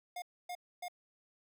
square tone bursts, 713 Hz, F5, 36 cents sharp, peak -40 dBFS, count 3, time 0.16-0.883 s, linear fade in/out 5 ms, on 61 ms, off 270 ms, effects none

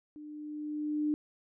sine tone with level ramp, 300 Hz, D4, 37 cents sharp, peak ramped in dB -44 to -26 dBFS, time 0.16-1.14 s, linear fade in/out 0 ms, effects none

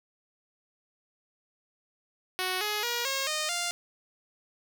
5% pulse tone with pitch steps, 370 / 420.1 / 477.1 / 541.7 / 615.1 / 698.5 Hz, F#4 / G#4 / A#4 / C#5 / D#5 / F5, 0 / +20 / +40 / -40 / -20 / 0 cents, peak -17 dBFS, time 2.39-3.71 s, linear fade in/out 0 ms, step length 220 ms, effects none

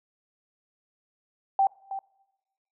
sine tone with echo, 780 Hz, G5, 9 cents flat, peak -18 dBFS, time 1.59-1.67 s, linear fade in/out 2 ms, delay 320 ms, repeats 1, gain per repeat -12 dB, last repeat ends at 1.99 s, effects noise-tail reverb RT60 1.0 s tail -23 dB re dry

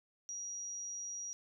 sine tone, 5750 Hz, F8, 50 cents sharp, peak -40 dBFS, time 0.29-1.33 s, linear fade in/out 0 ms, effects none

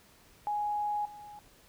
sine tone with level steps, 832 Hz, G#5, 3 cents sharp, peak -29 / -45 dBFS, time 0.47-1.39 s, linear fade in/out 0 ms, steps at 1.05 s, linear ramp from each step 5 ms, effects pink hiss -60 dBFS RMS until 1.68 s

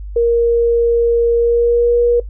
sine tone with pitch glide, 468.8 to 477.8 Hz, A#4 to A#4, +10 to +43 cents, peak -9 dBFS, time 0.16-2.2 s, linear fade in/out 5 ms, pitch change +33 cents, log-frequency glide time 1.36-1.99 s, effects noise-tail reverb RT60 0.1 s tail -17 dB re dry + added 50 Hz sine -25 dBFS peak until 2.29 s

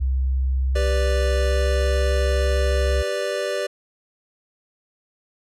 sine tone with pitch glide, 65.41 to 66.78 Hz, C2 to C2, 0 to +36 cents, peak -18 dBFS, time 0-3.03 s, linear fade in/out 20 ms, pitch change +36 cents, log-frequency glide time 1.46-1.59 s
square chord, G major, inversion none, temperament equal, 392 / 493.9 / 587.3 Hz, G4 / B4 / D5, 0 / 0 / 0 cents, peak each -29 / -29 / -26 dBFS, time 0.75-3.67 s, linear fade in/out 10 ms
effects low-pass 9000 Hz 12 dB/octave

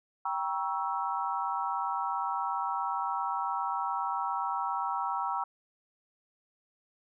sine chord, G diminished seventh, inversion none, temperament equal with one note detuned, 784 / 951.4 / 1108.7 / 1318.5 Hz, G5 / Bb5 / Db6 / Fb6, 0 / +35 / 0 / 0 cents, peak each -35 / -33 / -37 / -35 dBFS, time 0.25-5.44 s, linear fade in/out 5 ms, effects none

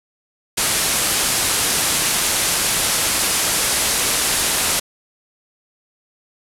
white low-pass noise, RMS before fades -19 dBFS, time 0.57-4.8 s, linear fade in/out 10 ms, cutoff 12000 Hz, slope 48 dB/octave, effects none

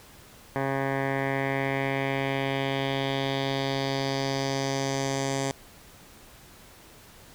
10% pulse tone with low-pass filter sweep, 136.2 Hz, C#3, 30 cents flat, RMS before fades -28 dBFS, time 0.56-5.51 s, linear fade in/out 0 ms, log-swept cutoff 1500 to 7500 Hz, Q 2.5, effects pink hiss -51 dBFS RMS until 7.34 s

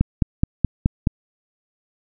click train, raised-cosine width 5 ms, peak -3 dBFS, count 6, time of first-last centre 0.01-1.072 s, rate 4.71 Hz, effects none

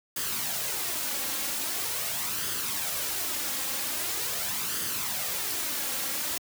white noise with flanger, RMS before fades -31 dBFS, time 0.16-6.38 s, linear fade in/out 5 ms, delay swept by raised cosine 0.62 to 3.72 ms, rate 0.43 Hz, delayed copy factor +0.5, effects high-pass 80 Hz 12 dB/octave

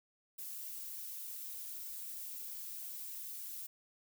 violet noise with flanger, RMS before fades -45 dBFS, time 0.38-3.67 s, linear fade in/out 10 ms, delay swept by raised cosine 1.5 to 4 ms, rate 3.3 Hz, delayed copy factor -0.7, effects none

